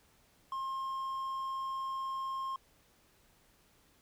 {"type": "tone", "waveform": "triangle", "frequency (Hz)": 1066, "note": "C6", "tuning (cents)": 32, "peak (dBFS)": -33, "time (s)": [0.52, 2.56], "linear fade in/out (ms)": 2, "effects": ["pink hiss -67 dBFS RMS until 4.01 s"]}